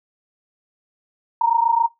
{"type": "tone pair together", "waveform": "sine", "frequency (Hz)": [918, 945.4], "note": ["A#5", "A#5"], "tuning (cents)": [-27, 24], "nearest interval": "minor second", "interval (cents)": 51, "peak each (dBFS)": -17, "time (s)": [1.41, 1.87], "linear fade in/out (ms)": 5, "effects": ["noise-tail reverb RT60 0.2 s tail -20 dB re dry"]}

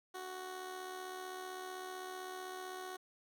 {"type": "tone with amplitude modulation", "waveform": "15% pulse", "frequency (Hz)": 371, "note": "F#4", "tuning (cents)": 5, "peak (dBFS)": -35, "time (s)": [0.14, 2.97], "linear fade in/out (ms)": 10, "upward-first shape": "sine", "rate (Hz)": 75.7, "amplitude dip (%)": 45, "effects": []}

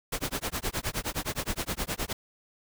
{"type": "noise with tremolo", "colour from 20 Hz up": "pink", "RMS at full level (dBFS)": -29, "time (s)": [0.12, 2.13], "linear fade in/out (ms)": 5, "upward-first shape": "sine", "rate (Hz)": 9.6, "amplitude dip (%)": 100, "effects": []}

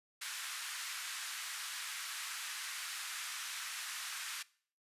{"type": "band-pass noise", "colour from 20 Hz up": "pink", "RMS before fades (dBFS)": -43, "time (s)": [0.21, 4.43], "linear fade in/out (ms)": 10, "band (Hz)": [1300, 12000], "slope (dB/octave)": 24, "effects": ["noise-tail reverb RT60 0.5 s tail -21 dB re dry", "resampled to 32000 Hz"]}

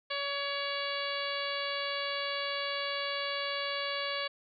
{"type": "harmonic tone with a mistuned harmonic", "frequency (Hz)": 565, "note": "C#5", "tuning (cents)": 33, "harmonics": [1, 2, 3, 4, 5, 6, 7, 8], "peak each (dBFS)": [-38, -39, -40, -40, -41, -41, -43, -42], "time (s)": [0.1, 4.28], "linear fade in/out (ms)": 10, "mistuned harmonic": 3, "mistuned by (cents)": -16, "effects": []}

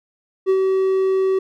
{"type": "tone with ADSR envelope", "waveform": "triangle", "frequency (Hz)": 381.2, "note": "G4", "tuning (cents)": -48, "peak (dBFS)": -10, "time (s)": [0.46, 1.39], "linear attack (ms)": 35, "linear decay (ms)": 68, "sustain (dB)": -3, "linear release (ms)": 6, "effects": []}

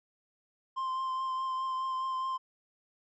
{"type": "tone with vibrato", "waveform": "triangle", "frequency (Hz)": 1046.5, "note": "C6", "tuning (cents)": 0, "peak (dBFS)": -29, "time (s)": [0.76, 2.38], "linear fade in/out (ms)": 20, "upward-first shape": "triangle", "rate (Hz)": 4.8, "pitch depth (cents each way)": 19, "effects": ["resampled to 16000 Hz"]}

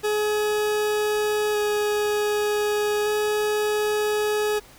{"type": "tone with vibrato", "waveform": "40% pulse", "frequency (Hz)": 420, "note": "G#4", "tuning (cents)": 19, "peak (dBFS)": -20, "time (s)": [0.03, 4.6], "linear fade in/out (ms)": 20, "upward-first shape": "square", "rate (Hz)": 0.33, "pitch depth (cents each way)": 8, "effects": ["pink hiss -49 dBFS RMS until 4.78 s"]}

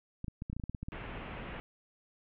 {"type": "clicks", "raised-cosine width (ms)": 5, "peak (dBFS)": -26, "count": 12, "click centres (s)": [0.244, 0.282, 0.421, 0.499, 0.53, 0.566, 0.598, 0.638, 0.696, 0.748, 0.83, 0.885]}
{"type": "low-pass noise", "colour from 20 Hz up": "pink", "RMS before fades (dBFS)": -43, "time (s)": [0.92, 1.6], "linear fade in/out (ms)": 0, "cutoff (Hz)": 3000, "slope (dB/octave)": 48}
{"effects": []}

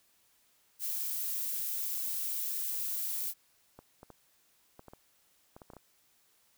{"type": "noise", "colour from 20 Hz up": "violet", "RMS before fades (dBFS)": -35, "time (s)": [0.79, 3.34], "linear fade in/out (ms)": 50}
{"type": "clicks", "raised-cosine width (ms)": 1, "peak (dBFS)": -35, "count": 11, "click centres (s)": [3.79, 4.031, 4.103, 4.794, 4.883, 4.935, 5.565, 5.618, 5.702, 5.735, 5.767]}
{"effects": ["white hiss -69 dBFS RMS until 6.57 s"]}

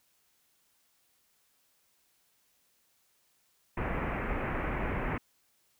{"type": "low-pass noise", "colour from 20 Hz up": "pink", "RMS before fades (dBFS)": -33, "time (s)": [3.77, 5.18], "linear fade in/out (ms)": 5, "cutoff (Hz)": 2400, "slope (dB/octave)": 48, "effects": ["white hiss -71 dBFS RMS until 5.79 s"]}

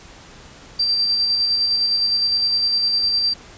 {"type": "tone with tremolo", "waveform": "sine", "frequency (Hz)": 4699, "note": "D8", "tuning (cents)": 0, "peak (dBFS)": -15, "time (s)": [0.79, 3.34], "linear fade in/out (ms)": 10, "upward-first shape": "square", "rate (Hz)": 9.8, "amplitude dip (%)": 25, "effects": ["pink hiss -43 dBFS RMS until 3.57 s", "resampled to 16000 Hz"]}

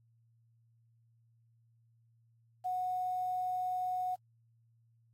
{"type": "tone with quantisation", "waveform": "sine", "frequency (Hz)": 734, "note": "F#5", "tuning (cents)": -14, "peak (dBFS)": -32, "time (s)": [2.64, 4.16], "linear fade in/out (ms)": 20, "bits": 10, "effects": ["added 115 Hz sine -66 dBFS peak until 5.13 s", "AAC 48 kbps"]}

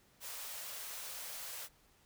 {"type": "high-pass noise", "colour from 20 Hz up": "white", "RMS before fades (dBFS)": -45, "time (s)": [0.2, 1.69], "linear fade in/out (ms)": 50, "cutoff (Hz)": 460, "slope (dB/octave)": 48, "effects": ["pink hiss -68 dBFS RMS until 2.05 s"]}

